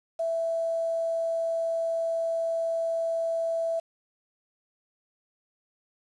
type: tone with quantisation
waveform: sine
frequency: 661 Hz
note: E5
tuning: 5 cents sharp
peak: -25 dBFS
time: 0.19-3.8 s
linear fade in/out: 10 ms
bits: 8
effects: resampled to 24000 Hz